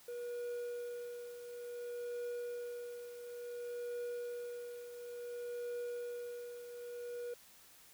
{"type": "tone with tremolo", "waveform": "triangle", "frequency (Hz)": 482.1, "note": "B4", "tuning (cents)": -42, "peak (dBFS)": -36, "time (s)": [0.08, 7.34], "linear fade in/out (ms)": 5, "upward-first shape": "triangle", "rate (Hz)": 0.57, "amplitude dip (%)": 65, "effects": ["white hiss -61 dBFS RMS until 7.93 s"]}